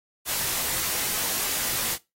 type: noise with comb filter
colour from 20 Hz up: white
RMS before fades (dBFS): -27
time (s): 0.25-1.98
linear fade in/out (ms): 50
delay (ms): 20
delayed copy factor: -0.9
effects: noise-tail reverb RT60 0.2 s tail -18 dB re dry + AAC 48 kbps